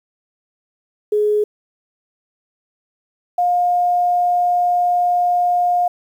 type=tone pair in turn; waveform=sine; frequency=420 / 710.2 Hz; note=G#4 / F5; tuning=+19 / +29 cents; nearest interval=major sixth; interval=910 cents; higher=second; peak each=-13 dBFS; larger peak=neither; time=1.12-1.44 / 3.38-5.88 s; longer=second; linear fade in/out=5 ms; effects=8-bit